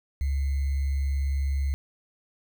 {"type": "tone with sample-and-hold", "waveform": "sine", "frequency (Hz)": 69.1, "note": "C#2", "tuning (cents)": -5, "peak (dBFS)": -23, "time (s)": [0.21, 1.74], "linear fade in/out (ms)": 0, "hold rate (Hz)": 2100, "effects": []}